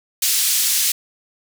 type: band-pass noise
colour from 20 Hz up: white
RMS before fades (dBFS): -18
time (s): 0.22-0.92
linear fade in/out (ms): 5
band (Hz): 3200 to 13000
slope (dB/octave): 12
effects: none